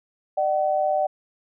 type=tone pair together; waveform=sine; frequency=601.6 / 758 Hz; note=D5 / F#5; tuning=+42 / +42 cents; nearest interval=major third; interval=400 cents; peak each=-22 / -22 dBFS; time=0.37-1.07 s; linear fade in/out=10 ms; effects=none